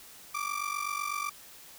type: ring-modulated tone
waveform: 30% pulse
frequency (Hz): 1174.7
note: D6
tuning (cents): 0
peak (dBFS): -26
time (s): 0.34-1.3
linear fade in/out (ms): 10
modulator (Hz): 24
effects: white hiss -51 dBFS RMS until 1.78 s